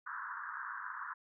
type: band-pass noise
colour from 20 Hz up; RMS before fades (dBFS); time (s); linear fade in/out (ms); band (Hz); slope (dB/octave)
white; -43; 0.06-1.14; 10; 970 to 1700; 96
effects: none